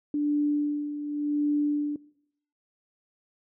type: tone with tremolo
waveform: sine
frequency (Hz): 293.7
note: D4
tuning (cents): 0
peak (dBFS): -21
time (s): 0.14-1.96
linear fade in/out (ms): 2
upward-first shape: sine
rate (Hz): 0.89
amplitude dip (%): 65
effects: noise-tail reverb RT60 0.7 s tail -21 dB re dry